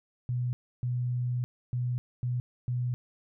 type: tone bursts at uneven times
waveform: sine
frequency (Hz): 123.47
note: B2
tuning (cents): 0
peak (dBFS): -27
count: 5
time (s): 0.29-0.53 / 0.83-1.44 / 1.73-1.98 / 2.23-2.4 / 2.68-2.94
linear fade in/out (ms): 0
effects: none